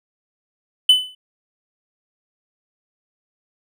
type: tone with exponential decay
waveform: triangle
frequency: 3012 Hz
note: F#7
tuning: 30 cents sharp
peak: -4 dBFS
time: 0.89-1.15 s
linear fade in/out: 5 ms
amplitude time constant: 55 ms
effects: none